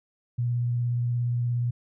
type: tone with vibrato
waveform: sine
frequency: 120.7 Hz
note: B2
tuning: 39 cents flat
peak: -23 dBFS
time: 0.38-1.71 s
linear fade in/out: 10 ms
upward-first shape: sine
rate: 17 Hz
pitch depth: 15 cents each way
effects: none